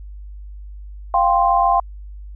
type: chord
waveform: sine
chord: F suspended second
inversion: none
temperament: just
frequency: 698.5 / 785.8 / 1047.7 Hz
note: F5 / G5 / C6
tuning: 0 / +4 / +2 cents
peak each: -17 dBFS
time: 1.14-1.8 s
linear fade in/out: 2 ms
effects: added 50 Hz sine -32 dBFS peak until 2.35 s